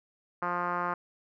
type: tone with low-pass filter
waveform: 5% pulse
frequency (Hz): 176.1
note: F3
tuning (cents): +15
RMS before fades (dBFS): -31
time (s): 0.42-0.94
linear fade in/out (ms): 5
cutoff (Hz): 1200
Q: 2.9
effects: none